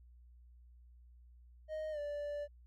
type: tone with pitch glide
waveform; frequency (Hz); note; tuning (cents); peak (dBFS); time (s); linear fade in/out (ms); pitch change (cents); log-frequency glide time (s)
triangle; 622.3 to 584; D#5 to D5; 0 to -10; -36; 1.68-2.48; 50; -110; 1.91-1.99
effects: added 60 Hz sine -57 dBFS peak until 2.66 s